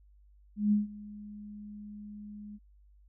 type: tone with ADSR envelope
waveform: sine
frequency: 208.2 Hz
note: G#3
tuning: 5 cents sharp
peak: -21 dBFS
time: 0.56-2.59 s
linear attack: 160 ms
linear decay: 150 ms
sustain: -21 dB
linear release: 39 ms
effects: added 50 Hz sine -57 dBFS peak until 3.08 s